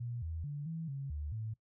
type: tone with pitch steps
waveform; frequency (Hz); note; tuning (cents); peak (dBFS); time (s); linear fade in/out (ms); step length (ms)
sine; 119.6 / 81.1 / 145.1 / 163.1 / 137.7 / 74.1 / 110.1; A#2 / E2 / D3 / E3 / C#3 / D2 / A2; +45 / -28 / -21 / -18 / -11 / +16 / +2; -37; 0-1.54; 10; 220
effects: noise-tail reverb RT60 0.1 s tail -20 dB re dry